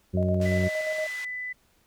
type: harmonic tone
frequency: 92.5 Hz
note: F#2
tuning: in tune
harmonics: 1 / 2 / 3 / 4 / 5 / 6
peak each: -25 / -26 / -42 / -32 / -44 / -45 dBFS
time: 0.13-0.69 s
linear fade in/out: 20 ms
type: tone with tremolo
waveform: sine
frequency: 624 Hz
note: D#5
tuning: 5 cents sharp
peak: -26 dBFS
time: 0.17-1.07 s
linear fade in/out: 5 ms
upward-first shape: square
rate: 8.6 Hz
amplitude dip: 40%
type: band-pass noise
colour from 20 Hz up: pink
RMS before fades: -44 dBFS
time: 0.41-1.25 s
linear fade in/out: 5 ms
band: 1500 to 7900 Hz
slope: 12 dB/octave
type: tone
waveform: sine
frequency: 1997 Hz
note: B6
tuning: 19 cents sharp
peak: -31 dBFS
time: 0.45-1.53 s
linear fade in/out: 10 ms
effects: pink hiss -65 dBFS RMS until 1.86 s